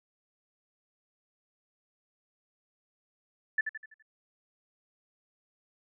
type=tone with echo; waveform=sine; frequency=1752 Hz; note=A6; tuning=8 cents flat; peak=-23 dBFS; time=3.58-3.61 s; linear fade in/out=5 ms; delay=83 ms; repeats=5; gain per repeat=-7 dB; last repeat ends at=4.025 s; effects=none